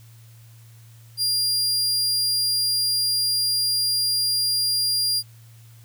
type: tone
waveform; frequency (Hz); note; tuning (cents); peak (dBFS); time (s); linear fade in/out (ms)
sawtooth; 4800; D8; +37; -17; 1.17-5.23; 50
effects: added 114 Hz sine -45 dBFS peak until 5.84 s + white hiss -56 dBFS RMS until 5.84 s